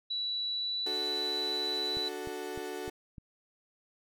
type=tone with pitch glide; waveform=sine; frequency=3937 to 3967 Hz; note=B7 to B7; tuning=-6 to +7 cents; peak=-31 dBFS; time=0.1-2.09 s; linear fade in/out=10 ms; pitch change=+13 cents; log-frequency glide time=0.5-1 s
type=chord; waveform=35% pulse; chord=D major; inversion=none; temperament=equal; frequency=293.7 / 370 / 440 Hz; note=D4 / F#4 / A4; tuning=0 / 0 / 0 cents; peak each=-43 / -38 / -39 dBFS; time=0.86-2.9 s; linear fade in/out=5 ms
type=click train; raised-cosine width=5 ms; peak=-33 dBFS; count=5; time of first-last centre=1.97-3.182 s; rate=3.3 Hz
effects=none